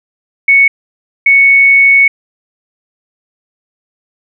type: tone bursts at uneven times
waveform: sine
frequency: 2217 Hz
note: C#7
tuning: in tune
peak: -3 dBFS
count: 2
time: 0.48-0.68 / 1.26-2.08 s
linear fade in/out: 5 ms
effects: none